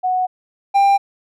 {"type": "tone pair in turn", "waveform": ["sine", "triangle"], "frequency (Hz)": [738, 794.8], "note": ["F#5", "G5"], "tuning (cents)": [-5, 24], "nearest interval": "minor second", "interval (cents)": 129, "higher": "second", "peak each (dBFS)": [-15, -8], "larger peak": "second", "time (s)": [[0.03, 0.27], [0.74, 0.98]], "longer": "neither", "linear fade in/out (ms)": 20, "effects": []}